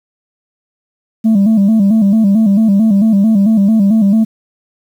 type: tone with vibrato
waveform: sine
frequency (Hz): 209.5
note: G#3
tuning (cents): +15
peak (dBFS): -4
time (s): 1.24-4.25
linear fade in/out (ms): 20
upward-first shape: square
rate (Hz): 4.5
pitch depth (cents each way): 100
effects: tanh soft clip ceiling -5 dBFS + 7-bit